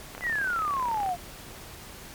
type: click train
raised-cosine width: 0.5 ms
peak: -23 dBFS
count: 33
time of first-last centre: 0.15-1.091 s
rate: 34 Hz
type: exponential sweep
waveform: sine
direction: down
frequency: 2032 to 684 Hz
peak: -25 dBFS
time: 0.21-1.17 s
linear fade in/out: 50 ms
effects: pink hiss -44 dBFS RMS until 2.14 s + MP3 96 kbps

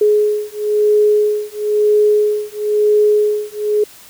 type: beating tone pair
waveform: sine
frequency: 420 / 421 Hz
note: G#4 / G#4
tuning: +19 / +24 cents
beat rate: 1 Hz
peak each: -14 dBFS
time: 0.01-3.84 s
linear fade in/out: 5 ms
effects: white hiss -41 dBFS RMS until 4.09 s

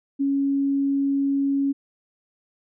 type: tone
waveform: sine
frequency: 277.2 Hz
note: C#4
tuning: in tune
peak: -19 dBFS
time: 0.19-1.73 s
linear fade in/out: 20 ms
effects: none

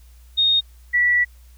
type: tone pair in turn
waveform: sine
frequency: 3707 / 1951.3 Hz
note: A#7 / B6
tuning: -10 / -21 cents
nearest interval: major seventh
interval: 1111 cents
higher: first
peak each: -14 dBFS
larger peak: neither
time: 0.37-0.61 / 0.93-1.25 s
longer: second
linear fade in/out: 20 ms
effects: added 60 Hz sine -44 dBFS peak until 1.57 s + white hiss -58 dBFS RMS until 1.57 s

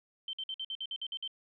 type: tone bursts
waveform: sine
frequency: 3111 Hz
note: G7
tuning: 14 cents flat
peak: -35 dBFS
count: 10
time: 0.28-1.277 s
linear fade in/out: 2 ms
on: 52 ms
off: 53 ms
effects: none

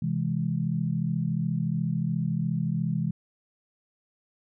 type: chord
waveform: sine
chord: C augmented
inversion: none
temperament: equal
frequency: 130.81 / 164.81 / 207.7 Hz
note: C3 / E3 / G#3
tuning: 0 / 0 / 0 cents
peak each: -30 / -27 / -31 dBFS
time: 0.02-3.11 s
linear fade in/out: 5 ms
effects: none

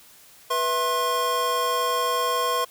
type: tone cluster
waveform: square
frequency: 491.4 / 659 / 1068 Hz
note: B4 / E5 / C6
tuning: -9 / -1 / +35 cents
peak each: -28 / -32 / -24 dBFS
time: 0.5-2.65 s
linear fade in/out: 10 ms
effects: white hiss -51 dBFS RMS until 2.7 s

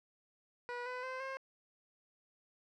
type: tone with pitch steps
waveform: 15% pulse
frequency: 486.5 / 501.6 / 517.2 / 533.3 Hz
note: B4 / B4 / C5 / C5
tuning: -26 / +27 / -20 / +33 cents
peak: -33 dBFS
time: 0.69-1.37 s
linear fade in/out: 0 ms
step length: 170 ms
effects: low-pass 3000 Hz 12 dB/octave

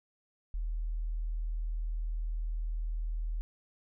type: tone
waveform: sine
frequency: 40 Hz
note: D#1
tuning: 49 cents sharp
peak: -31 dBFS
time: 0.54-3.41 s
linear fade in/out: 0 ms
effects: none

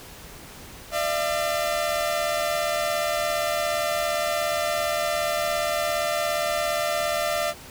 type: tone pair together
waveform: sawtooth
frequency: 600.7 / 678 Hz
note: D5 / E5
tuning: +39 / +49 cents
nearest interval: major second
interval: 210 cents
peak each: -22 dBFS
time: 0.91-7.54 s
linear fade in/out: 50 ms
effects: pink hiss -43 dBFS RMS until 7.7 s

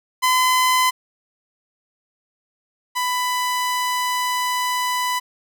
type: tone pair in turn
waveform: sawtooth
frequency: 1018 / 995.9 Hz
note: C6 / B5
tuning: -48 / +14 cents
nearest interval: unison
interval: 38 cents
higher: first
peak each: -11 / -16 dBFS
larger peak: first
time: 0.22-0.91 / 2.95-5.2 s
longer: second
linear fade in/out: 20 ms
effects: none

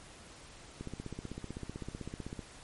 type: click train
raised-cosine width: 3 ms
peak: -27 dBFS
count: 26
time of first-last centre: 0.81-2.392 s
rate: 15.8 Hz
effects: pink hiss -53 dBFS RMS until 2.63 s + MP3 48 kbps

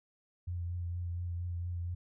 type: tone with vibrato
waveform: sine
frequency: 87.3 Hz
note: F2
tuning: in tune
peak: -34 dBFS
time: 0.47-1.95 s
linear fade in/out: 10 ms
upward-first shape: triangle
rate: 4.3 Hz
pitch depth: 29 cents each way
effects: none

